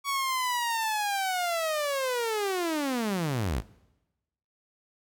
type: linear sweep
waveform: sawtooth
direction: down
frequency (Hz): 1129 to 43.65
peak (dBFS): -23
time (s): 0.04-3.63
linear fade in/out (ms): 50
effects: noise-tail reverb RT60 1.0 s tail -20 dB re dry